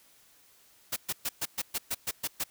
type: noise bursts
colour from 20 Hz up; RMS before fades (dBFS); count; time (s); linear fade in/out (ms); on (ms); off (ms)
white; -31; 10; 0.92-2.44; 10; 44; 120
effects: white hiss -61 dBFS RMS until 2.5 s